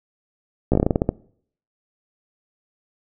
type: slowing click train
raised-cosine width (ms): 2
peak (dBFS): -4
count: 11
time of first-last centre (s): 0.72-1.091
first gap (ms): 15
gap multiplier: 1.19
effects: noise-tail reverb RT60 0.6 s tail -22 dB re dry